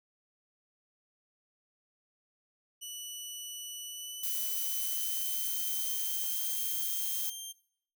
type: tone with pitch glide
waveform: 15% pulse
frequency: 2960 to 3172 Hz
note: F#7 to G7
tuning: 0 to +20 cents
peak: -33 dBFS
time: 2.81-7.53 s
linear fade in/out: 20 ms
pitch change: +120 cents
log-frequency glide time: 3.86-6.52 s
type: noise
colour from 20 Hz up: violet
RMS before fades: -34 dBFS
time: 4.23-7.3 s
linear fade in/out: 5 ms
effects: noise-tail reverb RT60 0.6 s tail -20 dB re dry